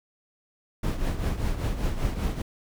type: noise with tremolo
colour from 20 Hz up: brown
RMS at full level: -24 dBFS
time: 0.83-2.42 s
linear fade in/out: 5 ms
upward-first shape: triangle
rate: 5.1 Hz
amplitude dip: 70%
effects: none